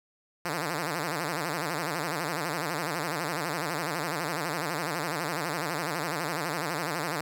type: tone with vibrato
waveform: 5% pulse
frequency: 160 Hz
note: D#3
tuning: 49 cents sharp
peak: -18 dBFS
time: 0.45-7.21 s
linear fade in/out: 2 ms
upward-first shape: sine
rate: 12 Hz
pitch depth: 190 cents each way
effects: none